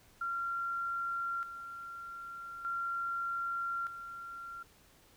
sine tone with tremolo, 1377 Hz, F6, 25 cents flat, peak -33 dBFS, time 0.21-4.63 s, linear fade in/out 5 ms, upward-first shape square, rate 0.41 Hz, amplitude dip 65%, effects pink hiss -63 dBFS RMS until 5.16 s

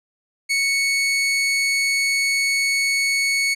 sawtooth tone, 2216 Hz, C#7, 1 cent flat, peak -14 dBFS, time 0.49-3.55 s, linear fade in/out 20 ms, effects low-pass 10000 Hz 12 dB/octave

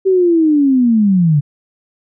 sine linear sweep, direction down, 387.8 to 139.6 Hz, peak -8 dBFS, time 0.05-1.41 s, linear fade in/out 20 ms, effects none

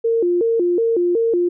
sine tone with vibrato, 401.2 Hz, G4, 40 cents sharp, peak -14 dBFS, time 0.04-1.49 s, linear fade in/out 10 ms, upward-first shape square, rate 2.7 Hz, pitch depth 230 cents each way, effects none

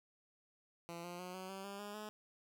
10% pulse tone with pitch steps, 170 / 175.49 / 181.15 / 187 / 193.04 / 199.27 / 205.7 / 212.3 Hz, F3 / F3 / F#3 / F#3 / G3 / G3 / G#3 / G#3, -46 / +9 / -36 / +19 / -26 / +29 / -16 / +38 cents, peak -37 dBFS, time 0.89-2.09 s, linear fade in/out 0 ms, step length 150 ms, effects none

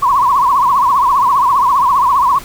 sine tone with vibrato, 1046.5 Hz, C6, in tune, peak -8 dBFS, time 0.02-2.39 s, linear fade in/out 10 ms, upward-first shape triangle, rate 15 Hz, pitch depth 180 cents each way, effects pink hiss -33 dBFS RMS until 2.44 s

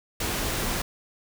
pink noise, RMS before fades -28 dBFS, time 0.2-0.82 s, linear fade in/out 5 ms, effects none

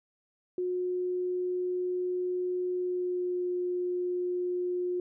sine tone with pitch glide, 362 to 358.3 Hz, F#4 to F4, -38 to +44 cents, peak -28 dBFS, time 0.58-5 s, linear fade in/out 2 ms, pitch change -18 cents, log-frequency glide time 2.72-3.48 s, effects none

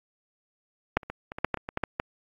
clicks, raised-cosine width 0.5 ms, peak -6 / -29 / -19 / -22 / -20 / -7 / -10 / -21 / -18 / -13 / -11 / -11 dBFS, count 12, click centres 0.97 / 1.032 / 1.1 / 1.319 / 1.385 / 1.446 / 1.543 / 1.573 / 1.689 / 1.774 / 1.837 / 1.999 s, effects AAC 48 kbps

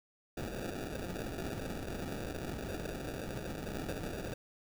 white noise with sample-and-hold, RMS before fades -40 dBFS, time 0.37-4.34 s, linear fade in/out 5 ms, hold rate 1050 Hz, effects none

